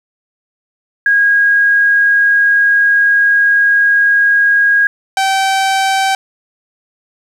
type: tone pair in turn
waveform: sine / sawtooth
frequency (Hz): 1638 / 773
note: G#6 / G5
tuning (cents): -24 / -24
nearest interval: octave + minor second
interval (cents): 1300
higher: first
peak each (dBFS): -7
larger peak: neither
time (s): 1.06-4.87 / 5.17-6.15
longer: first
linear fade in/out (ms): 2
effects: low-pass 9000 Hz 12 dB/octave + 7-bit